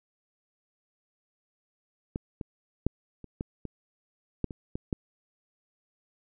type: clicks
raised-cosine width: 3 ms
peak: -18 / -22 / -11 / -30 / -19 / -23 / -14 / -25 / -20 / -15 dBFS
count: 10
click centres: 2.159 / 2.412 / 2.866 / 3.243 / 3.409 / 3.653 / 4.443 / 4.508 / 4.755 / 4.928 s
effects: none